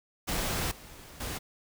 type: noise with level steps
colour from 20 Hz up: pink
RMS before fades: -31 / -49 / -36 dBFS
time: 0.27-1.39 s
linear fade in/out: 20 ms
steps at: 0.71 / 1.2 s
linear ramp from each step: 5 ms
effects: none